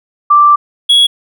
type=tone pair in turn; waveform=sine / triangle; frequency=1174.7 / 3343 Hz; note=D6 / G#7; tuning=0 / +11 cents; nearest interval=octave + tritone; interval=1811 cents; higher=second; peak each=-3 dBFS; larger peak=neither; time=0.3-0.56 / 0.89-1.07 s; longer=first; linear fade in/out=10 ms; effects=none